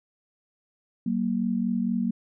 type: tone pair together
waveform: sine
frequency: 190.2 / 234.5 Hz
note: F#3 / A#3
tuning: +48 / +11 cents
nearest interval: major third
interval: 363 cents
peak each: -27 / -25 dBFS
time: 1.06-2.11 s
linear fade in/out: 5 ms
effects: none